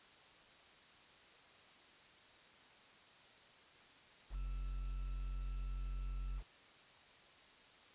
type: tone with quantisation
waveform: triangle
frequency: 45.76 Hz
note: F#1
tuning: 18 cents flat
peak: -37 dBFS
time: 4.3-6.43 s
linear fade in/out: 50 ms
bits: 10
effects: white hiss -62 dBFS RMS until 7.94 s + resampled to 8000 Hz